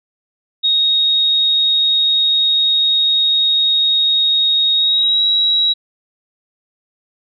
sine tone with pitch glide, 3748 to 3867 Hz, A#7 to B7, +9 to -37 cents, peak -11 dBFS, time 0.63-5.74 s, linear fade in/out 20 ms, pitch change +54 cents, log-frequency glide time 4.75-5.22 s, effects none

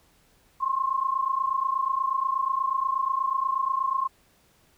sine tone pair together, 1052 / 1080.3 Hz, C6 / C#6, +9 / -45 cents, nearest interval unison, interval 46 cents, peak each -26 dBFS, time 0.6-4.08 s, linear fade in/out 20 ms, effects pink hiss -62 dBFS RMS until 4.77 s

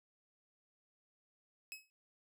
sawtooth tone with exponential decay, 2565 Hz, E7, 48 cents flat, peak -38 dBFS, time 1.72-1.9 s, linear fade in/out 0 ms, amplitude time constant 37 ms, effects none

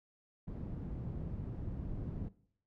white low-pass noise, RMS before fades -41 dBFS, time 0.47-2.29 s, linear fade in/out 10 ms, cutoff 150 Hz, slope 12 dB/octave, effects noise-tail reverb RT60 0.6 s tail -19 dB re dry

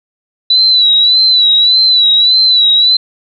sine tone with vibrato, 3958 Hz, B7, 3 cents sharp, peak -5 dBFS, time 0.5-2.97 s, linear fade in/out 5 ms, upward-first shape sine, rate 1.7 Hz, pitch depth 63 cents each way, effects none

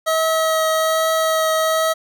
25% pulse tone with vibrato, 640 Hz, D#5, 49 cents sharp, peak -12 dBFS, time 0.06-1.94 s, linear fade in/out 20 ms, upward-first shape triangle, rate 1.2 Hz, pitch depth 11 cents each way, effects none

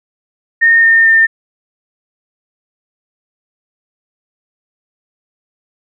sine tone with pitch steps, 1835 / 1820.2 / 1805.6 Hz, A#6 / A#6 / A6, -28 / -42 / +44 cents, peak -5 dBFS, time 0.61-1.27 s, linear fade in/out 20 ms, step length 220 ms, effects none

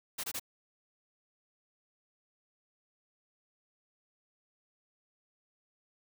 white noise bursts, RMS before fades -37 dBFS, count 3, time 0.18-0.397 s, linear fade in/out 10 ms, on 57 ms, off 23 ms, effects none

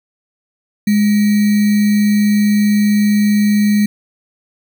sine tone with sample-and-hold, 207.7 Hz, G#3, in tune, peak -9 dBFS, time 0.87-3.86 s, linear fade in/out 5 ms, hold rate 2100 Hz, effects none

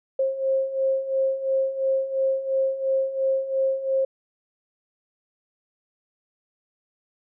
sine beating tone pair, 532 / 534.9 Hz, C5 / C5, +29 / +38 cents, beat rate 2.9 Hz, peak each -27 / -22 dBFS, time 0.19-4.05 s, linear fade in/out 5 ms, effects none

